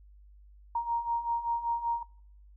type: beating tone pair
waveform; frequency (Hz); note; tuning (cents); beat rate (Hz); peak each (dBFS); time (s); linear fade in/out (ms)
sine; 932.3 / 937.5; A#5 / A#5; 0 / +10; 5.2; -34 / -30; 0.75-2.03; 5
effects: noise-tail reverb RT60 0.7 s tail -24 dB re dry + added 50 Hz sine -52 dBFS peak until 2.56 s